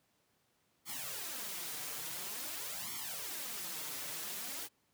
white noise with flanger, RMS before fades -42 dBFS, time 0.85-4.69 s, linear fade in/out 50 ms, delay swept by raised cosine 0.91 to 6.81 ms, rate 0.48 Hz, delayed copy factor +0.95, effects pink hiss -75 dBFS RMS until 4.93 s + high-pass 100 Hz 12 dB/octave

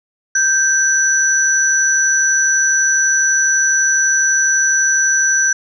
sine tone pair together, 1568 / 5924 Hz, G6 / F#8, 0 / +1 cents, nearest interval octave + major seventh, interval 2301 cents, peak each -14 dBFS, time 0.35-5.53 s, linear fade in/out 5 ms, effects none

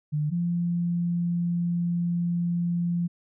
sine tone pair in turn, 150 / 172.78 Hz, D3 / F3, +37 / -18 cents, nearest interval major second, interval 245 cents, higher second, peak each -23 dBFS, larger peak neither, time 0.12-0.31 / 0.31-3.08 s, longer second, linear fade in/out 20 ms, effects none

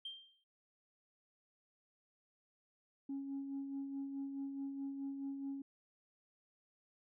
sine tone with exponential decay, 3167 Hz, G7, 17 cents sharp, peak -40 dBFS, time 0.05-0.44 s, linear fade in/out 5 ms, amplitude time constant 83 ms
sine tone with tremolo, 275.4 Hz, C#4, 11 cents flat, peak -37 dBFS, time 3.09-5.62 s, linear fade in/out 5 ms, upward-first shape sine, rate 4.7 Hz, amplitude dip 45%
effects tanh soft clip ceiling -36 dBFS

